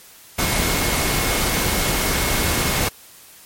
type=tone in noise; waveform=sine; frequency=2171 Hz; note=C#7; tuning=37 cents flat; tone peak=-30 dBFS; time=0.38-2.89 s; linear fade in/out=10 ms; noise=pink; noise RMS=-20 dBFS; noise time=0.38-2.89 s; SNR=-13 dB; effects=white hiss -45 dBFS RMS until 3.45 s + MP3 64 kbps